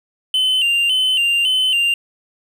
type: tone with vibrato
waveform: triangle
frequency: 2913 Hz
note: F#7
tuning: 28 cents flat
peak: -12 dBFS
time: 0.34-1.94 s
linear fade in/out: 2 ms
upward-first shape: square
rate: 1.8 Hz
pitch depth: 76 cents each way
effects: none